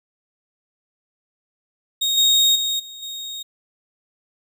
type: tone with level steps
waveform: 35% pulse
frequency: 3729 Hz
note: A#7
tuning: in tune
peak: -16 / -11 / -18 / -33 / -27 dBFS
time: 2.01-3.43 s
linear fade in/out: 10 ms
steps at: 2.17 / 2.55 / 2.79 / 3.02 s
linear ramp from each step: 10 ms
effects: none